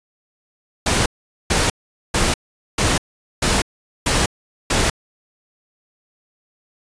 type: noise bursts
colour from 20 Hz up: pink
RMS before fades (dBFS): -17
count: 7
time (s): 0.86-4.9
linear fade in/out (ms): 5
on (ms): 200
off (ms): 440
effects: resampled to 22050 Hz